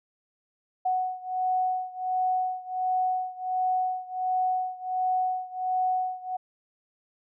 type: beating tone pair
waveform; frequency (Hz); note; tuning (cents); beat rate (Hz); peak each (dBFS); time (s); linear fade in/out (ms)
sine; 740 / 741.4; F#5 / F#5; 0 / +3; 1.4; -27 / -29; 0.85-6.37; 10
effects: none